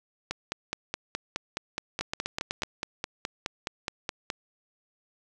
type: two click trains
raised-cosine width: 0.2 ms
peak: -12 / -13 dBFS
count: 6 / 20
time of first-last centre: 2.01-2.634 / 0.31-4.302 s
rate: 8.01 / 4.76 Hz
effects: none